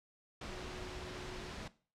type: tone in noise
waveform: sine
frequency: 365.9 Hz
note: F#4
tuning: 19 cents flat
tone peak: -49 dBFS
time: 0.48-1.51 s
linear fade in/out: 5 ms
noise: pink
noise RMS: -45 dBFS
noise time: 0.41-1.68 s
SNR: -7 dB
effects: noise-tail reverb RT60 0.4 s tail -18 dB re dry + low-pass 5000 Hz 12 dB/octave